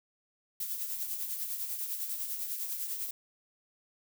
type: noise with tremolo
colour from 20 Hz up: violet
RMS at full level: -34 dBFS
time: 0.6-3.11 s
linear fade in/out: 5 ms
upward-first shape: triangle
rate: 10 Hz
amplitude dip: 55%
effects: none